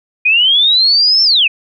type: linear two-way sweep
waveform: sine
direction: up then down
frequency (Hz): 2425 to 5400 to 2425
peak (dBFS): -7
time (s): 0.25-1.48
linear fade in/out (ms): 10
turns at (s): 1.23
effects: none